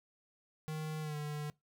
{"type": "tone with pitch glide", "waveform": "square", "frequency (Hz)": [155.56, 149.05], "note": ["D#3", "D3"], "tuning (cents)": [0, 26], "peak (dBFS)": -38, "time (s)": [0.68, 1.5], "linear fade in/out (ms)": 0, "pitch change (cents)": -74, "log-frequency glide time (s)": [1.01, 1.16], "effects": ["noise-tail reverb RT60 0.2 s tail -22 dB re dry"]}